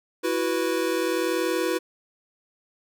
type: chord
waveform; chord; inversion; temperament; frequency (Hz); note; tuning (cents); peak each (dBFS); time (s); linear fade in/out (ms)
square; E suspended second; none; equal with one note detuned; 329.6 / 370 / 490.2; E4 / F#4 / B4; 0 / 0 / -13; -28; 0.23-1.79; 20
effects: none